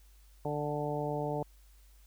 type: harmonic tone with a mistuned harmonic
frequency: 147.9 Hz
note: D3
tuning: 13 cents sharp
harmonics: 1 / 2 / 3 / 4 / 5 / 6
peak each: -37 / -40 / -37 / -38 / -40 / -41 dBFS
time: 0.45-1.43 s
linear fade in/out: 2 ms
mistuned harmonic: 6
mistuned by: -18 cents
effects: added 50 Hz sine -56 dBFS peak until 2.06 s + white hiss -67 dBFS RMS until 2.06 s